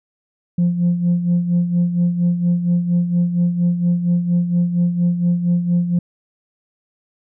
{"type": "tone with tremolo", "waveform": "sine", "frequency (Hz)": 174.61, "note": "F3", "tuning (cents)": 0, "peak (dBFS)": -10, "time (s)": [0.58, 5.99], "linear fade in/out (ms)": 5, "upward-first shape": "sine", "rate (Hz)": 4.3, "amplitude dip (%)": 65, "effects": ["tanh soft clip ceiling -10 dBFS"]}